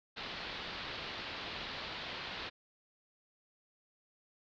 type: low-pass noise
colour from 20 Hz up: white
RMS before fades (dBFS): -43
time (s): 0.16-2.5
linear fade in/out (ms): 20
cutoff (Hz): 4400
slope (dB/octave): 48
effects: none